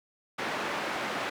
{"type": "band-pass noise", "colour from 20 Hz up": "white", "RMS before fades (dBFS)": -33, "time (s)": [0.38, 1.3], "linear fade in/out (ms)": 10, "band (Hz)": [200, 1800], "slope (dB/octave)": 12, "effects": []}